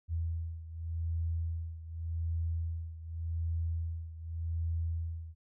sine beating tone pair, 82.41 / 83.27 Hz, E2 / E2, 0 / +18 cents, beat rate 0.86 Hz, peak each -34 / -38 dBFS, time 0.08-5.35 s, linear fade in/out 50 ms, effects none

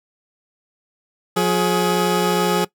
20% pulse tone pair together, 179.07 / 420.4 Hz, F3 / G#4, +44 / +21 cents, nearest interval octave + minor third, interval 1477 cents, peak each -14 dBFS, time 1.36-2.65 s, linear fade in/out 10 ms, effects noise-tail reverb RT60 0.1 s tail -20 dB re dry

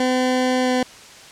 20% pulse tone with pitch glide, 254.7 to 252.9 Hz, C4 to B3, -46 to +41 cents, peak -12 dBFS, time 0-0.83 s, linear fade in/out 2 ms, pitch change -13 cents, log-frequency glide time 0.62-0.7 s, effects white hiss -42 dBFS RMS until 1.31 s + low-pass 7000 Hz 12 dB/octave

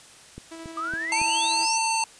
click train, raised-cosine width 3 ms, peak -25 dBFS, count 4, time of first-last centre 0.38-1.216 s, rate 3.59 Hz
sawtooth tone with tremolo, 327.9 Hz, E4, 9 cents flat, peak -33 dBFS, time 0.51-1.66 s, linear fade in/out 10 ms, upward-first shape square, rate 12 Hz, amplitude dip 25%
sine exponential sweep, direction up, 1192 to 6170 Hz, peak -27 dBFS, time 0.77-1.78 s, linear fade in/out 5 ms
harmonic tone, 897 Hz, A5, 33 cents sharp, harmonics 1 / 3 / 5 / 7 / 9 / 10, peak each -24 / -29 / -31 / -32 / -34 / -34 dBFS, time 1.12-2.04 s, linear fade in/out 2 ms
effects white hiss -49 dBFS RMS until 2.19 s + resampled to 22050 Hz

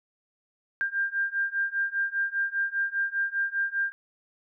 sine beating tone pair, 1592 / 1597 Hz, G6 / G6, +26 / +32 cents, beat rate 5 Hz, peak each -29 / -28 dBFS, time 0.81-3.92 s, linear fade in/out 0 ms, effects none

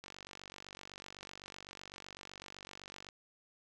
click train, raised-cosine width 0.2 ms, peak -30 dBFS, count 147, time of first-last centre 0.04-3.088 s, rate 47.9 Hz, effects none

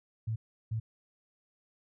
sine tone bursts at uneven times, 111.3 Hz, A2, 20 cents sharp, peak -30 dBFS, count 2, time 0.27-0.36 / 0.71-0.8 s, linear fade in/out 10 ms, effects none

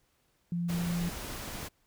sine tone, 172.6 Hz, F3, 20 cents flat, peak -29 dBFS, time 0.52-1.09 s, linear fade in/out 2 ms
pink noise, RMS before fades -40 dBFS, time 0.68-1.69 s, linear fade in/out 20 ms
click train, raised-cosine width 3 ms, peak -33 dBFS, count 12, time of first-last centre 0.79-1.63 s, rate 13.1 Hz
effects pink hiss -72 dBFS RMS until 1.86 s

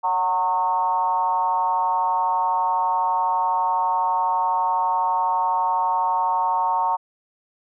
sine tone with frequency modulation, 916 Hz, A#5, 31 cents flat, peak -18 dBFS, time 0.03-6.97 s, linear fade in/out 20 ms, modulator 176 Hz, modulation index 0.92, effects none

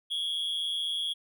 triangle tone with amplitude modulation, 3326 Hz, G#7, 2 cents sharp, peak -24 dBFS, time 0.1-1.14 s, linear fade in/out 20 ms, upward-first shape sine, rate 160 Hz, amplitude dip 75%, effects none

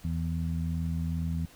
harmonic tone, 82.41 Hz, E2, in tune, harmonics 1 / 2 / 3, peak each -31 / -31 / -40 dBFS, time 0.04-1.46 s, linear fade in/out 10 ms, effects pink hiss -55 dBFS RMS until 1.55 s

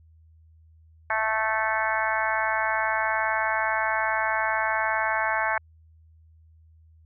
harmonic tone, 219.4 Hz, A3, 5 cents flat, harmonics 3 / 4 / 5 / 6 / 7 / 8 / 9 / 10, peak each -31 / -28 / -31 / -35 / -29 / -30 / -37 / -33 dBFS, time 1.1-5.58 s, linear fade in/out 2 ms, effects added 80 Hz sine -52 dBFS peak until 7.05 s

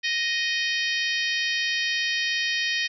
harmonic tone with a mistuned harmonic, 622.3 Hz, D#5, in tune, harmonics 3 / 4 / 5 / 6 / 7 / 8 / 9, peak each -27 / -29 / -31 / -33 / -34 / -35 / -36 dBFS, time 0.03-2.88 s, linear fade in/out 20 ms, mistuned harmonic 7, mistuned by +21 cents, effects none

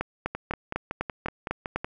two click trains, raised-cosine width 0.5 ms, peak -16 / -12 dBFS, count 9 / 8, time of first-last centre 0.35-1.845 / 0.01-1.76 s, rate 5.35 / 4 Hz, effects none

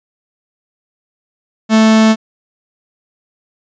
45% pulse tone, 220 Hz, A3, in tune, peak -6 dBFS, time 1.69-2.16 s, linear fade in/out 50 ms, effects resampled to 16000 Hz

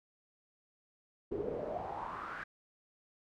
brown noise with band-pass filter sweep, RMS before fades -40 dBFS, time 1.31-2.44 s, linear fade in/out 10 ms, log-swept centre 370 to 1600 Hz, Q 5.2, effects none

